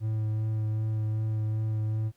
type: tone with vibrato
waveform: triangle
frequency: 108.8 Hz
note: A2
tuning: 19 cents flat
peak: -24 dBFS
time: 0-2.12 s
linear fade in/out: 50 ms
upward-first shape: sine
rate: 2.6 Hz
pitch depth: 13 cents each way
effects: pink hiss -69 dBFS RMS until 2.16 s